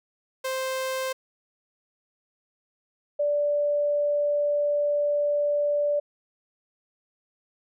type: tone pair in turn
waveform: sawtooth / sine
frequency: 523.3 / 584 Hz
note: C5 / D5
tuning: 0 / -10 cents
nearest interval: major second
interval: 190 cents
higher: second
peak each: -23 / -21 dBFS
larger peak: second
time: 0.44-1.13 / 3.19-6 s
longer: second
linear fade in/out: 10 ms
effects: none